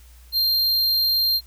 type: tone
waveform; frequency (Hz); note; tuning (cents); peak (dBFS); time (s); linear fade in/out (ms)
square; 4186; C8; 0; -18; 0.32-1.41; 50
effects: added 60 Hz sine -45 dBFS peak until 1.46 s + white hiss -55 dBFS RMS until 1.46 s